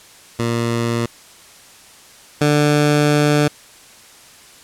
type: tone pair in turn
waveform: 15% pulse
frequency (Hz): 117.2 / 147.94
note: A#2 / D3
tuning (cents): +10 / +13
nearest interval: major third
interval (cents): 403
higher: second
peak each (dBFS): -11 / -6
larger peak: second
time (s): 0.39-1.06 / 2.41-3.48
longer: second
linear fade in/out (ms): 5
effects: white hiss -44 dBFS RMS until 4.63 s + low-pass 10000 Hz 12 dB/octave